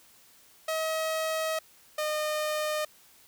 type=tone pair in turn; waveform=sawtooth; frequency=637 / 610.2 Hz; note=D#5 / D#5; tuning=+41 / -34 cents; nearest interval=minor second; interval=75 cents; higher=first; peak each=-24 / -24 dBFS; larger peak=neither; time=0.68-1.59 / 1.98-2.85 s; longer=first; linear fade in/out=5 ms; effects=white hiss -58 dBFS RMS until 3.27 s